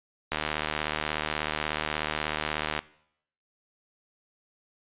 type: click train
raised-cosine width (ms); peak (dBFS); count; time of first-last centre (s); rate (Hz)
0.3; -11; 190; 0.32-2.791; 76.5
effects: noise-tail reverb RT60 0.7 s tail -20 dB re dry + resampled to 8000 Hz